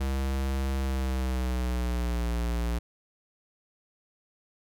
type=tone with pitch glide; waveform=square; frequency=67 to 58.66 Hz; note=C2 to A#1; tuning=+42 to +12 cents; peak=-27 dBFS; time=0-2.79 s; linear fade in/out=10 ms; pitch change=-230 cents; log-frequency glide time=0.78-2.29 s; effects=none